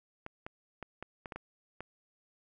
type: clicks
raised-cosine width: 0.5 ms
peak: -26 dBFS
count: 8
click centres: 0.264 / 0.465 / 0.827 / 1.026 / 1.258 / 1.322 / 1.36 / 1.806 s
effects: none